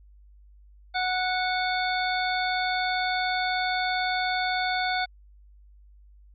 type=harmonic tone with a mistuned harmonic; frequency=737 Hz; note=F#5; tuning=7 cents flat; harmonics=1 / 2 / 3 / 5 / 6; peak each=-27 / -30 / -32 / -34 / -35 dBFS; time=0.94-5.06 s; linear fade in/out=20 ms; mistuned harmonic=5; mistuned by=-60 cents; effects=added 50 Hz sine -50 dBFS peak until 6.34 s